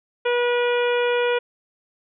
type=harmonic tone; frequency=484.5 Hz; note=B4; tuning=33 cents flat; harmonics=1 / 2 / 3 / 4 / 5 / 6 / 7; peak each=-19 / -28 / -28 / -34 / -30 / -34 / -37 dBFS; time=0.25-1.39 s; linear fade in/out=10 ms; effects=none